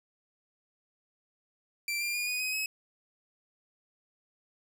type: tone with pitch steps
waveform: sawtooth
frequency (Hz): 2349 / 2390 / 2432 / 2474 / 2518 / 2562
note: D7 / D7 / D#7 / D#7 / D#7 / E7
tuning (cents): 0 / +30 / -40 / -10 / +20 / -50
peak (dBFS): -27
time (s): 1.88-2.66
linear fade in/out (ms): 2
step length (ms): 130
effects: none